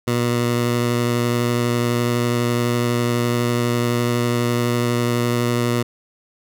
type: tone with vibrato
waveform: 15% pulse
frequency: 120.1 Hz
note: B2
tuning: 48 cents flat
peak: -11 dBFS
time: 0.07-5.83 s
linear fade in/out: 10 ms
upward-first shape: triangle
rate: 12 Hz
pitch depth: 13 cents each way
effects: none